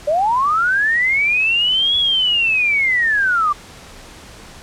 sine linear two-way sweep, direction up then down, 566 to 3391 to 1152 Hz, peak -13 dBFS, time 0.07-3.53 s, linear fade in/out 10 ms, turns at 1.97 s, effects pink hiss -39 dBFS RMS until 4.62 s + low-pass 9000 Hz 12 dB/octave

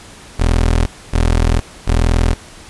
25% pulse tone bursts, 41.2 Hz, E1, in tune, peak -7 dBFS, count 3, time 0.39-2.34 s, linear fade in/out 10 ms, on 470 ms, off 270 ms, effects pink hiss -38 dBFS RMS until 2.69 s + resampled to 24000 Hz

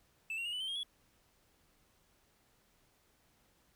triangle tone with pitch steps, 2637 / 2747 / 2862 / 2982 / 3107 / 3237 / 3373 Hz, E7 / F7 / F7 / F#7 / G7 / G#7 / G#7, 0 / -29 / +42 / +13 / -16 / -45 / +26 cents, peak -35 dBFS, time 0.3-0.832 s, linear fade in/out 2 ms, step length 76 ms, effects pink hiss -71 dBFS RMS until 3.75 s

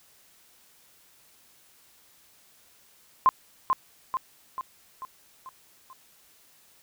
sine tone with echo, 1046.5 Hz, C6, in tune, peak -14 dBFS, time 3.26-3.29 s, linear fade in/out 0 ms, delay 440 ms, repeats 6, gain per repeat -5 dB, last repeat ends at 5.93 s, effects white hiss -59 dBFS RMS until 6.82 s

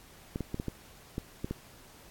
clicks, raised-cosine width 3 ms, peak -20 dBFS, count 8, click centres 0.359 / 0.407 / 0.544 / 0.599 / 0.683 / 1.181 / 1.445 / 1.51 s, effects pink hiss -55 dBFS RMS until 2.1 s + AAC 64 kbps

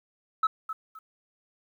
sine tone with echo, 1299 Hz, E6, 26 cents flat, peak -18 dBFS, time 0.43-0.47 s, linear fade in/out 5 ms, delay 260 ms, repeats 2, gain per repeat -12 dB, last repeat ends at 0.99 s, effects tanh soft clip ceiling -18 dBFS + 10-bit

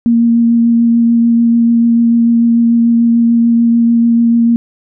sine tone with vibrato, 233.1 Hz, A#3, in tune, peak -6 dBFS, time 0.06-4.56 s, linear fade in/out 0 ms, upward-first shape triangle, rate 6.8 Hz, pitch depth 14 cents each way, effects none

